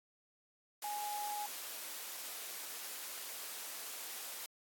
sine tone in noise, 831 Hz, G#5, 1 cent sharp, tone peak -38 dBFS, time 0.84-1.46 s, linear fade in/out 2 ms, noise white, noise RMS -45 dBFS, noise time 0.82-4.46 s, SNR +4 dB, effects high-pass 400 Hz 12 dB/octave + AAC 64 kbps

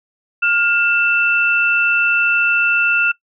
sine tone pair together, 1413 / 2667 Hz, F6 / E7, +20 / +20 cents, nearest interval major seventh, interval 1100 cents, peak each -15 dBFS, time 0.42-3.12 s, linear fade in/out 10 ms, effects noise-tail reverb RT60 0.1 s tail -21 dB re dry

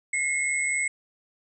sine tone cluster, 2018 / 2162 / 7960 Hz, B6 / C#7 / B8, +37 / -44 / +13 cents, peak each -32 / -25 / -30 dBFS, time 0.13-0.88 s, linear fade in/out 5 ms, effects none

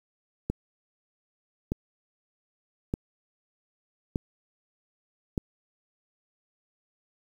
click train, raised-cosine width 3 ms, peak -14 dBFS, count 5, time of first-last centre 0.5-5.378 s, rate 0.82 Hz, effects 8-bit

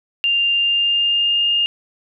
sine tone with pitch glide, 2794 to 2825 Hz, F7 to F7, 0 to +19 cents, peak -14 dBFS, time 0.24-1.66 s, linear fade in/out 0 ms, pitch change +19 cents, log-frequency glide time 0.52-1.47 s, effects none

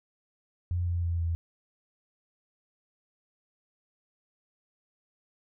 sine tone with pitch steps, 88 / 86.54 / 85.1 / 83.69 Hz, F2 / F2 / F2 / E2, +14 / -15 / -44 / +27 cents, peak -26 dBFS, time 0.71-1.35 s, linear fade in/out 0 ms, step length 160 ms, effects none

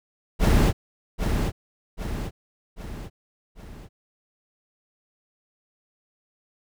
brown noise with echo, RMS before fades -17 dBFS, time 0.39-0.73 s, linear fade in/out 50 ms, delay 790 ms, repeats 4, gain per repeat -6 dB, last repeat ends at 3.89 s, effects none

